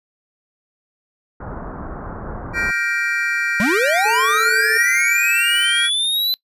pink low-pass noise, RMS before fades -30 dBFS, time 1.4-2.71 s, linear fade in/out 5 ms, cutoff 1500 Hz, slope 48 dB/octave
triangle chord, G minor seventh, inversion third, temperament just, 1411.2 / 1568 / 1881.6 / 2352 Hz, F6 / G6 / Bb6 / D7, +18 / 0 / +16 / +2 cents, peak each -22 dBFS, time 2.53-5.9 s, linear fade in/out 50 ms
square linear sweep, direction up, 185.5 to 4039 Hz, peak -17 dBFS, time 3.6-6.34 s, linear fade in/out 0 ms
sine tone with tremolo, 440 Hz, A4, in tune, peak -23 dBFS, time 4.05-4.78 s, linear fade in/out 10 ms, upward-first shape square, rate 17 Hz, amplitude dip 30%
effects noise-tail reverb RT60 0.1 s tail -23 dB re dry + resampled to 32000 Hz

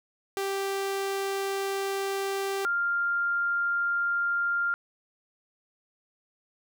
sawtooth / sine tone pair in turn, 392 / 1396.9 Hz, G4 / F6, 0 / 0 cents, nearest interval octave + minor seventh, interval 2200 cents, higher second, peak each -24 dBFS, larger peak neither, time 0.37-2.65 / 2.65-4.74 s, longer first, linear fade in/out 0 ms, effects none

